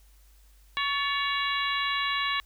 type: harmonic tone with a mistuned harmonic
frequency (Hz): 560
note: C#5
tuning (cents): +18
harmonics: 2 / 3 / 4 / 5 / 6 / 7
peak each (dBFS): -30 / -32 / -33 / -34 / -35 / -35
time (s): 0.77-2.4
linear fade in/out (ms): 0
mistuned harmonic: 3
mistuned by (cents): +58
effects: added 50 Hz sine -54 dBFS peak until 2.45 s + white hiss -64 dBFS RMS until 2.45 s